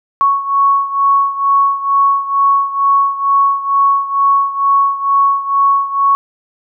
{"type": "beating tone pair", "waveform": "sine", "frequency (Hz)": [1108.7, 1110.9], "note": ["C#6", "C#6"], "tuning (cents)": [0, 3], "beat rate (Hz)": 2.2, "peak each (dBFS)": [-11, -15], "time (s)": [0.21, 6.15], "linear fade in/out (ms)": 0, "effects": []}